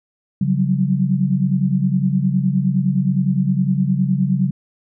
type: tone cluster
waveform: sine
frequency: 139.7 / 182.1 / 191.8 Hz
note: C#3 / F#3 / G3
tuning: +14 / -27 / -37 cents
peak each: -19 dBFS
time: 0.41-4.51 s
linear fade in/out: 5 ms
effects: none